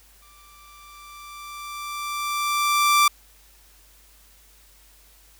sawtooth tone with exponential growth, 1174.7 Hz, D6, in tune, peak -10 dBFS, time 0.22-3.08 s, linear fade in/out 5 ms, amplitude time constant 620 ms, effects added 50 Hz sine -55 dBFS peak until 5.39 s + white hiss -55 dBFS RMS until 5.39 s

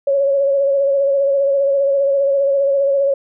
sine tone with vibrato, 554.4 Hz, C#5, in tune, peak -12 dBFS, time 0.07-3.14 s, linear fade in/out 5 ms, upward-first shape sine, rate 15 Hz, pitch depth 32 cents each way, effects none

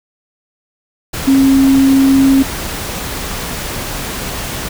sine tone in noise, 270 Hz, C#4, 45 cents flat, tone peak -6 dBFS, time 1.27-2.43 s, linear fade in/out 10 ms, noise pink, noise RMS -22 dBFS, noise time 1.13-4.69 s, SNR +13 dB, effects none

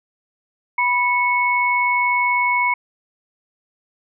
sine tone pair together, 981.8 / 2204 Hz, B5 / C#7, -10 / -11 cents, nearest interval octave + major second, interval 1399 cents, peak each -18 dBFS, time 0.78-2.74 s, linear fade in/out 5 ms, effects none

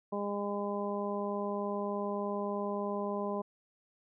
harmonic tone, 203.3 Hz, G#3, 37 cents flat, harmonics 1 / 2 / 3 / 4 / 5, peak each -37 / -37 / -38 / -43 / -40 dBFS, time 0.12-3.42 s, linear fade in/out 10 ms, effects none

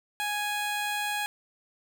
15% pulse tone, 830.6 Hz, G#5, in tune, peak -22 dBFS, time 0.2-1.26 s, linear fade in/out 0 ms, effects none

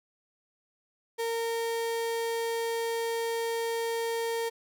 35% pulse tone, 460 Hz, A#4, 23 cents flat, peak -27 dBFS, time 1.18-4.5 s, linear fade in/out 20 ms, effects none

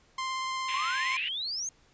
sawtooth tone with vibrato, 1046.5 Hz, C6, in tune, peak -27 dBFS, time 0.18-1.17 s, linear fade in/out 5 ms, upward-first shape triangle, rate 17 Hz, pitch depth 11 cents each way
white band-pass noise, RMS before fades -37 dBFS, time 0.68-1.29 s, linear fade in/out 5 ms, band 1900 to 3200 Hz, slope 48 dB/octave
sine exponential sweep, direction up, 1049 to 6600 Hz, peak -31 dBFS, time 0.74-1.69 s, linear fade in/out 2 ms
effects pink hiss -63 dBFS RMS until 1.93 s + resampled to 16000 Hz

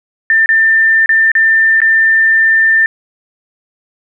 sine tone with dropouts, 1791 Hz, A6, 30 cents sharp, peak -6 dBFS, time 0.3-2.86 s, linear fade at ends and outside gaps 1 ms, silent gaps 0.46-0.49 / 1.06-1.092 / 1.317-1.352 / 1.804-1.817 s, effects none

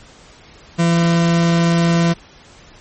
40% pulse tone, 168.9 Hz, E3, 42 cents sharp, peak -11 dBFS, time 0.78-2.14 s, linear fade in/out 20 ms, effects pink hiss -44 dBFS RMS until 2.8 s + MP3 32 kbps

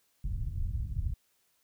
white low-pass noise, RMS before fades -33 dBFS, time 0.24-1.14 s, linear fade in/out 5 ms, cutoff 100 Hz, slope 24 dB/octave, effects white hiss -72 dBFS RMS until 1.63 s

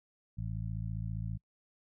harmonic tone, 55 Hz, A1, in tune, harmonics 1 / 2 / 3 / 4, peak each -40 / -37 / -41 / -54 dBFS, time 0.37-1.38 s, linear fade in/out 20 ms, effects noise-tail reverb RT60 0.1 s tail -26 dB re dry

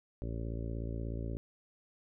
harmonic tone, 56.6 Hz, A1, 50 cents sharp, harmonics 1 / 2 / 3 / 4 / 5 / 6 / 7 / 8 / 9 / 10, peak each -38 / -40 / -48 / -47 / -47 / -50 / -49 / -54 / -56 / -52 dBFS, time 0.22-1.37 s, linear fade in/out 0 ms, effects none

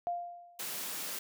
sine tone with exponential decay, 698.5 Hz, F5, in tune, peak -29 dBFS, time 0.07-0.76 s, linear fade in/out 0 ms, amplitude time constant 150 ms
white high-pass noise, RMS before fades -39 dBFS, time 0.59-1.19 s, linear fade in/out 5 ms, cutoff 140 Hz, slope 48 dB/octave
effects none

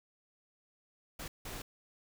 pink noise bursts at uneven times, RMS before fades -43 dBFS, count 2, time 1.19-1.28 / 1.45-1.62 s, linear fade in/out 5 ms, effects none

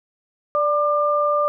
sine tone pair together, 587.3 / 1195.8 Hz, D5 / D6, 0 / +31 cents, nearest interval octave, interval 1231 cents, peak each -19 dBFS, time 0.55-1.48 s, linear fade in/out 0 ms, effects none

